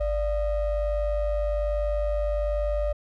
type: ring-modulated tone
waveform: triangle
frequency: 320.6 Hz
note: E4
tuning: 48 cents flat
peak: -18 dBFS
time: 0-2.93 s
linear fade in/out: 10 ms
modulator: 270 Hz
effects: none